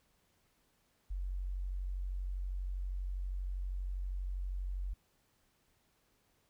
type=tone; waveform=sine; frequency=46.25 Hz; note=F#1; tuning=in tune; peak=-35 dBFS; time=1.1-4.94 s; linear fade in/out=10 ms; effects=pink hiss -74 dBFS RMS until 6.49 s